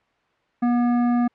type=tone with hard clipping; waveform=triangle; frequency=241.3 Hz; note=B3; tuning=40 cents flat; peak=-19 dBFS; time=0.62-1.28 s; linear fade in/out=10 ms; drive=16 dB; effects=white hiss -64 dBFS RMS until 1.34 s + low-pass 2000 Hz 12 dB/octave